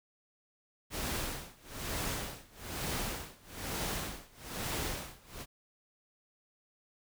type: noise with tremolo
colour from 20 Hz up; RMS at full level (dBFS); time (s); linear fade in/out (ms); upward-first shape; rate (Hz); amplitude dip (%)
pink; -35; 0.9-5.46; 50; sine; 1.1; 95
effects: none